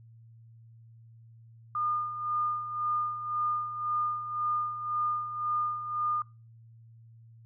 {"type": "tone with tremolo", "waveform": "sine", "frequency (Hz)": 1215, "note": "D#6", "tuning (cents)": -42, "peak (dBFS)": -26, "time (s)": [1.75, 6.22], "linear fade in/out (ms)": 2, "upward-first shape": "sine", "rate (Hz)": 1.9, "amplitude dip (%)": 65, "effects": ["noise-tail reverb RT60 0.3 s tail -22 dB re dry", "added 114 Hz sine -51 dBFS peak until 7.45 s"]}